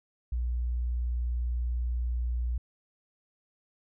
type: tone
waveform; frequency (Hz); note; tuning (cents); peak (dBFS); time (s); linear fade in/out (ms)
sine; 60.2; B1; -44; -27; 0.32-2.58; 5
effects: none